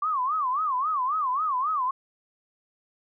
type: tone with vibrato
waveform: sine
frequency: 1130 Hz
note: C#6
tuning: 33 cents sharp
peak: -23 dBFS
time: 0.02-1.91 s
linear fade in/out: 5 ms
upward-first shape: sine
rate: 3.7 Hz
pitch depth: 220 cents each way
effects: none